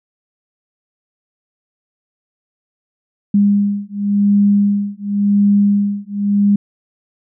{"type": "beating tone pair", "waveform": "sine", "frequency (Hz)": [202.3, 203.22], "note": ["G#3", "G#3"], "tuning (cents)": [-45, -37], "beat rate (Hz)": 0.92, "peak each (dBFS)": -14, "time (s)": [3.34, 6.56], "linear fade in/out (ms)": 5, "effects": []}